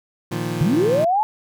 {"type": "chord", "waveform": "25% pulse", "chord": "Bb suspended fourth", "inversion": "none", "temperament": "equal", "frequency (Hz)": [116.54, 155.56, 174.61], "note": ["Bb2", "Eb3", "F3"], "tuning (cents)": [0, 0, 0], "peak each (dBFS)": -24, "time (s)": [0.31, 1.05], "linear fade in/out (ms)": 10}
{"type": "linear sweep", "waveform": "sine", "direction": "up", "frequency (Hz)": [126, 881], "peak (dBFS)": -15, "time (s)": [0.61, 1.23], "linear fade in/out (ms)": 0}
{"effects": []}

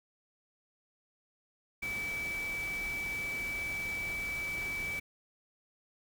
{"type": "tone in noise", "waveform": "sine", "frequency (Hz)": 2302, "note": "D7", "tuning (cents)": -35, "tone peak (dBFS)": -34, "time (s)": [1.82, 5], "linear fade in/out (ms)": 10, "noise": "pink", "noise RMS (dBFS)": -45, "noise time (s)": [1.82, 5], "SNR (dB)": 8, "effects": []}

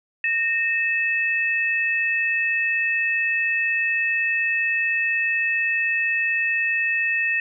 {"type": "tone pair together", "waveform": "sine", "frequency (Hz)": [1844.8, 2609], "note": ["A#6", "E7"], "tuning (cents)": [-19, -18], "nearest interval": "tritone", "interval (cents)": 601, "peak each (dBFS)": [-22, -22], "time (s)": [0.24, 7.4], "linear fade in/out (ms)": 2, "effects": []}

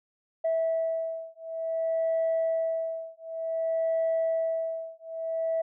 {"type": "beating tone pair", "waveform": "sine", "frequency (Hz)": [653, 653.55], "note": ["E5", "E5"], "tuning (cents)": [-17, -15], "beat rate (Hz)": 0.55, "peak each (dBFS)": [-28, -28], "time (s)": [0.44, 5.62], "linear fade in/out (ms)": 10, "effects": ["tanh soft clip ceiling -20 dBFS"]}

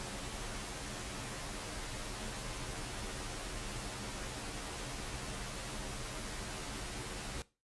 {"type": "noise with comb filter", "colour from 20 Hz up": "pink", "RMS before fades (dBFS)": -42, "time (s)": [0, 7.42], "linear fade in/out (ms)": 0, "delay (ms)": 12, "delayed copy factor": -0.9, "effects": ["noise-tail reverb RT60 0.3 s tail -20 dB re dry", "resampled to 24000 Hz"]}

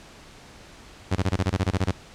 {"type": "tone bursts", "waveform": "sawtooth", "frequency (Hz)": 94.5, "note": "F#2", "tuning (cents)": 37, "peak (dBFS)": -16, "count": 12, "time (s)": [1.11, 1.917], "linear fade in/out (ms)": 10, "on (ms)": 48, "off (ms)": 21, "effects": ["pink hiss -47 dBFS RMS until 2.14 s", "low-pass 7000 Hz 12 dB/octave"]}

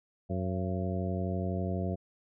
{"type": "harmonic tone with a mistuned harmonic", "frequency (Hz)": 92, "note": "F#2", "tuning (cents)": -9, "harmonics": [1, 2, 3, 4, 5, 6, 7], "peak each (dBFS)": [-33, -34, -42, -40, -43, -42, -40], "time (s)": [0.29, 1.96], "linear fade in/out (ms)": 20, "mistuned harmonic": 7, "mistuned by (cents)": 77, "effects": []}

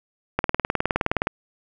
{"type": "click train", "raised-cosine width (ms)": 0.5, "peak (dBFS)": -5, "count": 18, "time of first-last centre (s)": [0.39, 1.271], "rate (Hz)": 19.3, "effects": []}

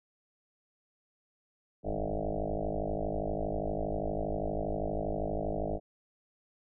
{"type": "tone with frequency modulation", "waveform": "sine", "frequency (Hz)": 311.1, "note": "D#4", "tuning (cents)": 0, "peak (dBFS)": -30, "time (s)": [1.83, 5.8], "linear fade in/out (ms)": 50, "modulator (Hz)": 52.5, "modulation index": 7.4, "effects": []}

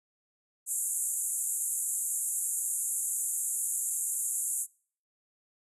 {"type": "band-pass noise", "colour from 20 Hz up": "pink", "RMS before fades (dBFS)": -32, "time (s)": [0.66, 4.67], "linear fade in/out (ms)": 50, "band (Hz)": [7000, 12000], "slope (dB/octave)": 96, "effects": ["noise-tail reverb RT60 0.5 s tail -25 dB re dry"]}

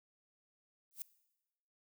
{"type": "noise with exponential growth", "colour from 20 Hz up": "violet", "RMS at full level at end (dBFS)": -38, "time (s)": [0.91, 1.02], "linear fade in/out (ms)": 0, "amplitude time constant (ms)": 22, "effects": ["noise-tail reverb RT60 1.0 s tail -19 dB re dry"]}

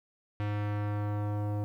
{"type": "tone with low-pass filter sweep", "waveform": "square", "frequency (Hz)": 103.83, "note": "G#2", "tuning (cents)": 0, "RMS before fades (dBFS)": -32, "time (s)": [0.4, 1.64], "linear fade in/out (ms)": 0, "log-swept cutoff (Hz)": [2500, 730], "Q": 1.1, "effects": ["10-bit"]}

